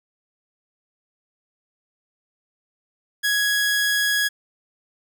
sawtooth tone, 1666 Hz, G#6, 5 cents sharp, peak -15 dBFS, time 3.23-4.29 s, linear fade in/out 20 ms, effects none

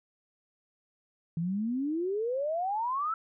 sine exponential sweep, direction up, 160 to 1345 Hz, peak -28 dBFS, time 1.37-3.14 s, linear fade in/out 2 ms, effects none

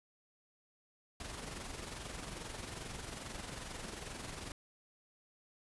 pink noise with amplitude modulation, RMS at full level -43 dBFS, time 1.2-4.52 s, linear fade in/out 2 ms, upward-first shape sine, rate 22.4 Hz, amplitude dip 50%, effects resampled to 24000 Hz

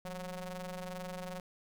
sawtooth ring-modulated tone, 185.1 Hz, F#3, 1 cent sharp, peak -33 dBFS, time 0.05-1.4 s, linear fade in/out 2 ms, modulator 359 Hz, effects none

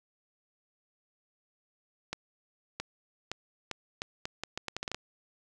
accelerating click train, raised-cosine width 0.2 ms, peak -17 dBFS, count 14, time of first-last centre 2.13-4.946 s, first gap 670 ms, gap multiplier 0.77, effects none

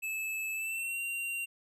square tone with pitch glide, 2611 to 2760 Hz, E7 to F7, -17 to -21 cents, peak -34 dBFS, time 0.02-1.46 s, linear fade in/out 20 ms, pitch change +96 cents, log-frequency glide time 0.53-1 s, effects none

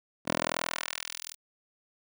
10% pulse tone with high-pass filter sweep, 41.2 Hz, E1, in tune, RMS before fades -34 dBFS, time 0.25-1.36 s, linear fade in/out 50 ms, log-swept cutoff 270 to 6200 Hz, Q 0.74, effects none

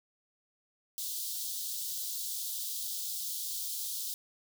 white high-pass noise, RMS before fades -37 dBFS, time 0.98-4.14 s, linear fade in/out 0 ms, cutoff 3400 Hz, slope 48 dB/octave, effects none

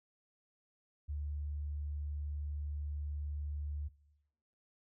sine tone, 73.42 Hz, D2, in tune, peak -36 dBFS, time 1.08-3.89 s, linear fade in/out 20 ms, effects noise-tail reverb RT60 1.0 s tail -22 dB re dry

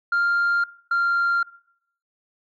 sine tone pair in turn, 1396.9 / 1388.9 Hz, F6 / F6, 0 / -10 cents, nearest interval unison, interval 10 cents, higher first, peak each -16 dBFS, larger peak neither, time 0.12-0.64 / 0.91-1.43 s, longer neither, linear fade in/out 5 ms, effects noise-tail reverb RT60 0.7 s tail -22 dB re dry + tanh soft clip ceiling -16 dBFS

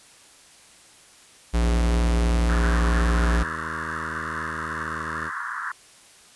square tone, 58.27 Hz, A#1, in tune, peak -19 dBFS, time 1.53-3.44 s, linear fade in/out 20 ms
10% pulse tone with pitch glide, 82.41 to 79.79 Hz, E2 to D#2, 0 to +44 cents, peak -26 dBFS, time 1.59-5.31 s, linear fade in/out 50 ms, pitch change -56 cents, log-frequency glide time 2.13-3.07 s
white band-pass noise, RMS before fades -31 dBFS, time 2.49-5.72 s, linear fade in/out 5 ms, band 990 to 1800 Hz, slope 96 dB/octave
effects white hiss -51 dBFS RMS until 6.35 s + resampled to 24000 Hz

